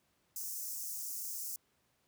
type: high-pass noise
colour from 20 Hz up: white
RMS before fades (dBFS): -41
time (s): 0.36-1.56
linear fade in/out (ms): 2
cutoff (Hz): 5400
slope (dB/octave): 48
effects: pink hiss -75 dBFS RMS until 2.07 s + high-pass 80 Hz 12 dB/octave